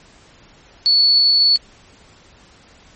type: tone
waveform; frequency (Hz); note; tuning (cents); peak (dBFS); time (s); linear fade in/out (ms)
sine; 4431; C#8; -2; -10; 0.86-1.56; 0
effects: pink hiss -48 dBFS RMS until 2.95 s + MP3 32 kbps